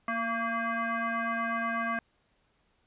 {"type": "tone with frequency modulation", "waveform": "sine", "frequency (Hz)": 233.1, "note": "A#3", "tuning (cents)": 0, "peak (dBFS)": -28, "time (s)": [0.08, 1.99], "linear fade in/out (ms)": 2, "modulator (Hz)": 458, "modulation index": 3.8, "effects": ["pink hiss -71 dBFS RMS until 2.86 s", "resampled to 8000 Hz"]}